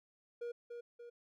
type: tone with echo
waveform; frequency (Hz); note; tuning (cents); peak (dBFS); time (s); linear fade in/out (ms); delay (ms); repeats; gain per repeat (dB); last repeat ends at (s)
triangle; 475.7; A#4; +35; -37; 0.41-0.52; 10; 290; 2; -5; 1.1
effects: none